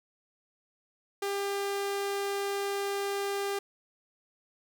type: tone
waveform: sawtooth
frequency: 399.1 Hz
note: G4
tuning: 31 cents sharp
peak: -26 dBFS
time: 1.22-3.59 s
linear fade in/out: 5 ms
effects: none